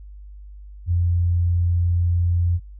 sine tone, 87 Hz, F2, 6 cents flat, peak -16 dBFS, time 0.86-2.6 s, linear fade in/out 50 ms, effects added 50 Hz sine -37 dBFS peak until 2.79 s

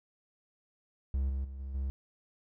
triangle tone with level steps, 67.3 Hz, C2, 49 cents sharp, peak -26 / -29 / -38 / -35 / -29 dBFS, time 1.14-1.9 s, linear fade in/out 0 ms, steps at 1.29 / 1.44 / 1.59 / 1.74 s, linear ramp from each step 10 ms, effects none

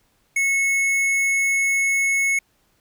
triangle tone with hard clipping, 2194 Hz, C#7, 18 cents flat, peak -19 dBFS, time 0.36-2.39 s, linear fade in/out 5 ms, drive 15 dB, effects pink hiss -64 dBFS RMS until 2.8 s

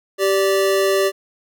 square tone pair together, 389.4 / 584 Hz, G4 / D5, -12 / -10 cents, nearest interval perfect fifth, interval 702 cents, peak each -17 / -20 dBFS, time 0.18-1.12 s, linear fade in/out 50 ms, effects none

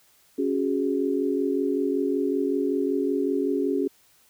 sine chord, C# suspended fourth, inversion none, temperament equal, 277.2 / 370 / 415.3 Hz, C#4 / F#4 / G#4, 0 / 0 / 0 cents, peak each -25 / -27 / -27 dBFS, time 0.38-3.88 s, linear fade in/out 10 ms, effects white hiss -60 dBFS RMS until 4.29 s

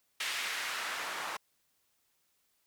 white noise with band-pass filter sweep, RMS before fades -37 dBFS, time 0.2-1.37 s, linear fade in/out 5 ms, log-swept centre 2400 to 1000 Hz, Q 1.2, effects white hiss -75 dBFS RMS until 2.66 s

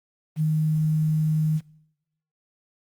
sine tone with quantisation, 155.56 Hz, D#3, in tune, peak -19 dBFS, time 0.36-1.61 s, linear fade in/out 50 ms, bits 8, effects noise-tail reverb RT60 0.8 s tail -22 dB re dry + Opus 32 kbps

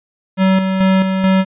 square tone with tremolo, 189.8 Hz, F#3, 44 cents sharp, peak -10 dBFS, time 0.37-1.45 s, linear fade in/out 50 ms, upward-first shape square, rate 2.3 Hz, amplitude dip 45%, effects resampled to 8000 Hz

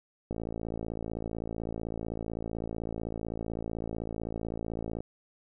click train, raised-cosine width 2 ms, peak -22 dBFS, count 263, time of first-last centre 0.31-5.005 s, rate 55.8 Hz, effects none

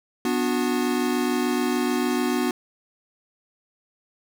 square chord, B minor, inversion none, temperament equal with one note detuned, 246.9 / 293.7 / 363.4 Hz, B3 / D4 / F#4, 0 / 0 / -31 cents, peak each -25 / -28 / -27 dBFS, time 0.25-2.51 s, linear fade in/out 2 ms, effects none

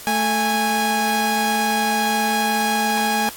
sawtooth tone pair together, 220 / 825.8 Hz, A3 / G#5, 0 / -10 cents, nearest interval octave + major seventh, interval 2290 cents, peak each -19 / -15 dBFS, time 0.07-3.29 s, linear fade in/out 0 ms, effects white hiss -37 dBFS RMS until 3.36 s + AAC 64 kbps

